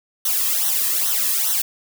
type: noise with flanger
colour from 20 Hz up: blue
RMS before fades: -20 dBFS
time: 0.25-1.62 s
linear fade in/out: 5 ms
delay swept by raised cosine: 0.41 to 1.4 ms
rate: 2.4 Hz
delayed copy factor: -0.85
effects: none